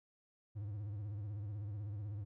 triangle tone with vibrato, 103.3 Hz, G#2, 9 cents flat, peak -38 dBFS, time 0.55-2.25 s, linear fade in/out 20 ms, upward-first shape sine, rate 16 Hz, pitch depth 100 cents each way, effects none

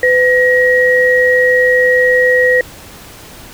sine tone pair together, 503 / 1896.6 Hz, B4 / A#6, +32 / +29 cents, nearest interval octave + major seventh, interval 2297 cents, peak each -10 dBFS, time 0.03-2.61 s, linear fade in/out 2 ms, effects pink hiss -35 dBFS RMS until 3.53 s

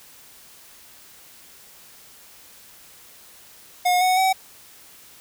square tone with pitch steps, 721 / 739.6 / 758.6 Hz, F#5 / F#5 / F#5, -45 / -1 / +43 cents, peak -17 dBFS, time 3.85-4.33 s, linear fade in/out 10 ms, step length 160 ms, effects white hiss -48 dBFS RMS until 5.2 s

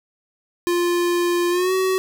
square tone with pitch glide, 349.2 to 376.4 Hz, F4 to F#4, 0 to +30 cents, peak -18 dBFS, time 0.67-1.98 s, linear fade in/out 0 ms, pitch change +130 cents, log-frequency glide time 1.5-1.73 s, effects none

